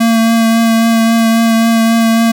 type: tone with vibrato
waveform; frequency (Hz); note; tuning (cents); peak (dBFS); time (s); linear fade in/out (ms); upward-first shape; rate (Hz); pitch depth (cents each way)
square; 227.4; A#3; -43; -8; 0-2.32; 10; triangle; 3.7; 17
effects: none